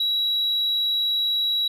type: tone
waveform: sine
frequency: 3888 Hz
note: B7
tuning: 28 cents flat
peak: -18 dBFS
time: 0-1.68 s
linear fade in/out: 5 ms
effects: tanh soft clip ceiling -18 dBFS